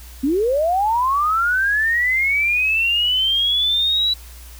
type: linear sweep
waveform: sine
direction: up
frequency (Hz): 252.1 to 3951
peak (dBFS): -15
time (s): 0.23-4.14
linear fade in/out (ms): 10
effects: added 60 Hz sine -37 dBFS peak until 4.59 s + white hiss -44 dBFS RMS until 4.59 s